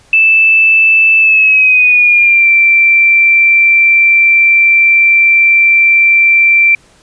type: tone with pitch glide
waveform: sine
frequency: 2637 to 2349 Hz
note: E7 to D7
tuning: 0 to 0 cents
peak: -4 dBFS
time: 0.13-6.75 s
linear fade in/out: 2 ms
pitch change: -200 cents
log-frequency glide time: 1.19-2.48 s
effects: pink hiss -46 dBFS RMS until 7.02 s + resampled to 22050 Hz